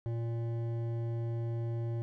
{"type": "tone with hard clipping", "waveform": "sine", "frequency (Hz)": 116.2, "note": "A#2", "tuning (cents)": -5, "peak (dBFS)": -34, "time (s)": [0.06, 2.02], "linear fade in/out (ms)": 0, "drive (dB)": 11, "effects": []}